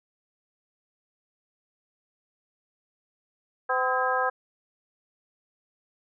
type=harmonic tone with a mistuned harmonic; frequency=255.8 Hz; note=C4; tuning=39 cents flat; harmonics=2 / 3 / 4 / 5 / 6; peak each=-29 / -29 / -29 / -29 / -29 dBFS; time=3.69-4.3 s; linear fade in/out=10 ms; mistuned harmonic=6; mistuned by=+89 cents; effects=none